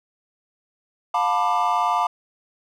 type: chord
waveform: triangle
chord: B half-diminished seventh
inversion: second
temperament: just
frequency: 711.2 / 889 / 987.8 / 1185.3 Hz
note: F5 / A5 / B5 / D6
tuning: +31 / +18 / 0 / +16 cents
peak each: -22 dBFS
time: 1.14-2.07 s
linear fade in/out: 5 ms
effects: none